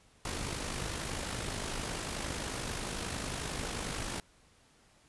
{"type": "noise with amplitude modulation", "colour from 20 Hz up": "pink", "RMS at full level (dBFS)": -35, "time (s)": [0.25, 4.2], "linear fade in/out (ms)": 2, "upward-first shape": "sine", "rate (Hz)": 51.2, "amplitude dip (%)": 50, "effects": ["pink hiss -64 dBFS RMS until 5.08 s", "resampled to 24000 Hz"]}